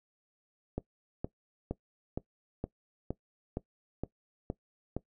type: click train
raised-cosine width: 2 ms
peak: -20 dBFS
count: 10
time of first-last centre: 0.78-4.966 s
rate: 2.15 Hz
effects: noise-tail reverb RT60 0.1 s tail -19 dB re dry